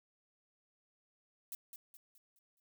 violet noise with echo, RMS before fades -43 dBFS, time 1.52-1.55 s, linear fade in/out 2 ms, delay 210 ms, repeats 5, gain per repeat -7 dB, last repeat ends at 2.6 s, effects none

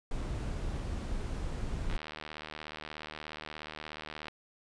brown noise, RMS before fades -35 dBFS, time 0.11-1.97 s, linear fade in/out 2 ms
click train, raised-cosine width 0.3 ms, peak -25 dBFS, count 184, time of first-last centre 1.9-4.283 s, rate 76.8 Hz
effects resampled to 22050 Hz

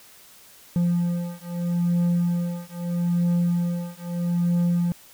triangle beating tone pair, 173.3 / 174.08 Hz, F3 / F3, -13 / -5 cents, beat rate 0.78 Hz, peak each -22 dBFS, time 0.76-4.92 s, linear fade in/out 0 ms, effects white hiss -50 dBFS RMS until 5.13 s

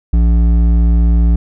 sine tone with hard clipping, 57.5 Hz, A#1, 23 cents flat, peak -9 dBFS, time 0.13-1.36 s, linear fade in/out 5 ms, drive 9 dB, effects none

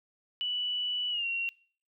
sine tone with pitch glide, 2960 to 2746 Hz, F#7 to F7, 0 to -30 cents, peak -29 dBFS, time 0.41-1.49 s, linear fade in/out 0 ms, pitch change -130 cents, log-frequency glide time 1.1-1.26 s, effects noise-tail reverb RT60 0.5 s tail -24 dB re dry

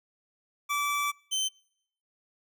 25% pulse tone pair in turn, 1158 / 3086 Hz, D6 / G7, -25 / -28 cents, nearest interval octave + perfect fourth, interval 1697 cents, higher second, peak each -23 dBFS, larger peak neither, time 0.69-1.12 / 1.31-1.49 s, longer first, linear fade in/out 20 ms, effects noise-tail reverb RT60 0.7 s tail -26 dB re dry

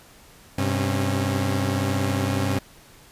sawtooth tone cluster, 97.9 / 128.6 / 272 Hz, G2 / C3 / C#4, -2 / -30 / -33 cents, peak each -20 / -24 / -23 dBFS, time 0.58-2.59 s, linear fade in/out 5 ms, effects pink hiss -50 dBFS RMS until 3.11 s + resampled to 32000 Hz

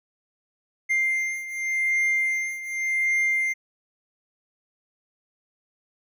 triangle beating tone pair, 2100 / 2100.87 Hz, C7 / C7, +6 / +6 cents, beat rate 0.87 Hz, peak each -26 / -22 dBFS, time 0.89-3.54 s, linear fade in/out 20 ms, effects none

